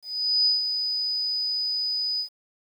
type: tone with ADSR envelope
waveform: sine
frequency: 4978 Hz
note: D#8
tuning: in tune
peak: -17 dBFS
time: 0.02-2.29 s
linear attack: 440 ms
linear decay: 150 ms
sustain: -7 dB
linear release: 93 ms
effects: 9-bit